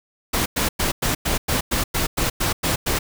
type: noise bursts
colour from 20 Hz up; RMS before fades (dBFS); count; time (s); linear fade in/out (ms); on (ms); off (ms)
pink; -21; 12; 0.33-2.99; 10; 130; 100
effects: none